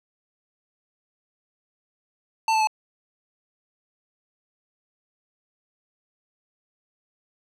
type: tone with pitch steps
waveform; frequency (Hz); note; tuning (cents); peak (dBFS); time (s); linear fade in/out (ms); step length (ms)
square; 890 / 877.2 / 864.7; A5 / A5 / A5; +20 / -6 / -30; -19; 2.48-2.672; 2; 64
effects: low-pass 7000 Hz 12 dB/octave + 9-bit